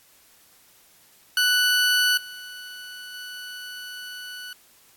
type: tone with level steps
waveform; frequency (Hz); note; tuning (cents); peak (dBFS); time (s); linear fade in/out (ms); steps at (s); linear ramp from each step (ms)
20% pulse; 1485; F#6; +6; -13 / -32 / -30; 1.37-4.53; 2; 2.17 / 3.14; 5
effects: white hiss -56 dBFS RMS until 4.96 s + AAC 64 kbps